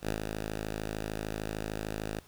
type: tone with ADSR envelope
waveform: 5% pulse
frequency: 53.3 Hz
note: G#1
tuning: 46 cents sharp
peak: -18 dBFS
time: 0.01-2.2 s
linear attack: 76 ms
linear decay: 100 ms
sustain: -5 dB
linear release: 6 ms
effects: pink hiss -59 dBFS RMS until 2.27 s